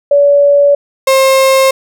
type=tone pair in turn; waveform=sine / 35% pulse; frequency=571 / 532.5 Hz; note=D5 / C5; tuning=-49 / +30 cents; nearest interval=minor second; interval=121 cents; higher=first; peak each=-4 dBFS; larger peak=neither; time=0.11-0.75 / 1.07-1.71 s; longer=neither; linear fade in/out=5 ms; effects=none